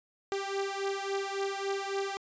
sawtooth beating tone pair, 392 / 395.6 Hz, G4 / G4, 0 / +16 cents, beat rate 3.6 Hz, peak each -30 / -31 dBFS, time 0.32-2.17 s, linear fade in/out 0 ms, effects resampled to 16000 Hz

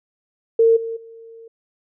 sine tone with level steps, 455.4 Hz, A#4, 40 cents flat, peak -10 / -24 / -38 dBFS, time 0.59-1.48 s, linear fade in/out 5 ms, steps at 0.76 / 0.96 s, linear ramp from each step 10 ms, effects none

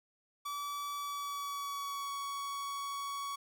45% pulse tone with pitch glide, 1150 to 1121.8 Hz, D6 to C#6, -37 to +20 cents, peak -37 dBFS, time 0.45-3.36 s, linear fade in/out 10 ms, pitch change -43 cents, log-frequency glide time 0.96-2.12 s, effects none

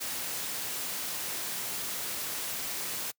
white noise, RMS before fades -35 dBFS, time 0-3.12 s, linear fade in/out 20 ms, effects noise-tail reverb RT60 0.1 s tail -26 dB re dry + high-pass 100 Hz 12 dB/octave

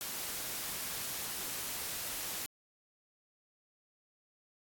white noise, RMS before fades -39 dBFS, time 0.01-2.46 s, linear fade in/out 0 ms, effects AAC 64 kbps

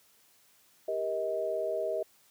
sine tone cluster, 396.5 / 473.6 / 633 Hz, G4 / A#4 / D#5, +20 / +27 / +30 cents, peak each -36 / -36 / -31 dBFS, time 0.88-2.03 s, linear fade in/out 5 ms, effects white hiss -64 dBFS RMS until 2.3 s + high-pass 80 Hz 12 dB/octave

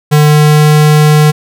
square tone with pitch glide, 150 to 151.31 Hz, D3 to D#3, +37 to -48 cents, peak -4 dBFS, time 0.11-1.32 s, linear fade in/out 20 ms, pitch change +15 cents, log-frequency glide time 0.21-0.7 s, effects none

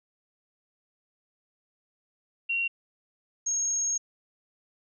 sine tone pair in turn, 2747 / 6534 Hz, F7 / G#8, -29 / -29 cents, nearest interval octave + minor third, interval 1500 cents, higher second, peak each -25 dBFS, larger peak neither, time 2.49-2.68 / 3.46-3.98 s, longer second, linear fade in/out 10 ms, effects none

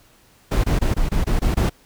brown noise bursts, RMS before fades -18 dBFS, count 8, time 0.51-1.697 s, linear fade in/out 10 ms, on 130 ms, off 21 ms, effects pink hiss -54 dBFS RMS until 1.85 s

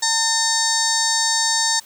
harmonic tone with a mistuned harmonic, 900 Hz, A5, 39 cents sharp, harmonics 1 / 2 / 4 / 5 / 6 / 7 / 8 / 9, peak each -25 / -25 / -25 / -25 / -25 / -25 / -25 / -25 dBFS, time 0.02-1.8 s, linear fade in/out 10 ms, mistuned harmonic 4, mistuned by +64 cents, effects white hiss -47 dBFS RMS until 1.85 s

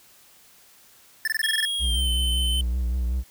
square tone bursts, 1766 Hz, A6, 6 cents sharp, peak -22 dBFS, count 9, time 1.25-1.652 s, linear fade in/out 2 ms, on 26 ms, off 21 ms
square tone with pitch glide, 3282 to 3062 Hz, G#7 to G7, -21 to -41 cents, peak -25 dBFS, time 1.43-2.61 s, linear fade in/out 2 ms, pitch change -120 cents, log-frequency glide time 1.78-2.08 s
triangle tone with vibrato, 61.4 Hz, B1, 9 cents flat, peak -20 dBFS, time 1.79-3.24 s, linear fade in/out 50 ms, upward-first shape sine, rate 5.3 Hz, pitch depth 67 cents each way
effects white hiss -54 dBFS RMS until 3.3 s

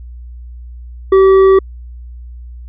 sine tone with hard clipping, 384.4 Hz, G4, 34 cents flat, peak -6 dBFS, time 1.12-1.59 s, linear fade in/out 5 ms, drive 7 dB, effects added 60 Hz sine -28 dBFS peak until 2.68 s + resampled to 8000 Hz

